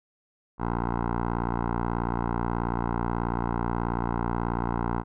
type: tone with low-pass filter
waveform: 10% pulse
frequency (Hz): 58.4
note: A#1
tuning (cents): +4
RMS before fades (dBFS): -28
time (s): 0.58-5.04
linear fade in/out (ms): 50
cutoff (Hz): 1100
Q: 3.9
effects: none